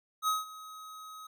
square tone with ADSR envelope, 1268 Hz, D#6, 32 cents sharp, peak -26 dBFS, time 0.22-1.27 s, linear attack 58 ms, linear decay 170 ms, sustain -19 dB, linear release 6 ms, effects none

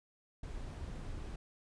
brown noise, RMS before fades -43 dBFS, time 0.43-1.36 s, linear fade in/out 5 ms, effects resampled to 22050 Hz

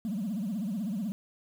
sine tone with vibrato, 206.7 Hz, G#3, 8 cents flat, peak -28 dBFS, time 0.05-1.12 s, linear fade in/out 0 ms, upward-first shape triangle, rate 16 Hz, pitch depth 280 cents each way, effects tanh soft clip ceiling -28 dBFS + 9-bit

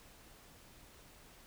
silence, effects pink hiss -59 dBFS RMS until 1.46 s

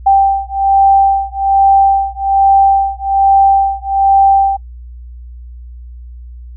sine beating tone pair, 784 / 785.2 Hz, G5 / G5, 0 / +3 cents, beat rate 1.2 Hz, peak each -10 dBFS, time 0.06-4.57 s, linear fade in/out 10 ms, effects noise-tail reverb RT60 0.1 s tail -26 dB re dry + added 60 Hz sine -28 dBFS peak until 6.56 s

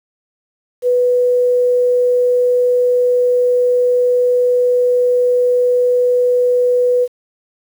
sine tone, 493.9 Hz, B4, in tune, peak -10 dBFS, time 0.82-7.08 s, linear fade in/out 50 ms, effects 7-bit

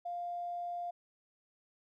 triangle tone with tanh clipping, 700 Hz, F5, 4 cents sharp, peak -36 dBFS, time 0.05-0.91 s, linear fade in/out 10 ms, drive 3 dB, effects none

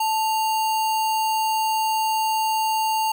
sine tone with sample-and-hold, 880 Hz, A5, in tune, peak -19 dBFS, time 0-3.12 s, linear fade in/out 5 ms, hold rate 3675 Hz, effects none

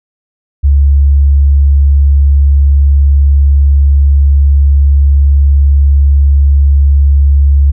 sine tone, 70.2 Hz, C#2, 22 cents sharp, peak -3 dBFS, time 0.63-7.72 s, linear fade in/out 20 ms, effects none

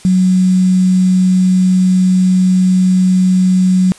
sine tone with quantisation, 184.8 Hz, F#3, 2 cents flat, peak -7 dBFS, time 0.05-3.92 s, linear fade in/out 0 ms, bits 5, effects white hiss -40 dBFS RMS until 3.98 s + resampled to 24000 Hz

